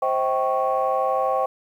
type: tone cluster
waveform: sine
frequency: 525 / 637 / 778 / 1105 Hz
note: C5 / D#5 / G5 / C#6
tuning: +6 / +41 / -13 / -6 cents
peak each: -23 / -26 / -23 / -25 dBFS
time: 0.02-1.46 s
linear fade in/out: 5 ms
effects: tanh soft clip ceiling -11 dBFS + 9-bit